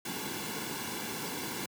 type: noise with comb filter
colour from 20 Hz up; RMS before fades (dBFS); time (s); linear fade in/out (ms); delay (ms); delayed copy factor
pink; -37; 0.05-1.66; 5; 1.6; -0.65
effects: high-pass 150 Hz 12 dB/octave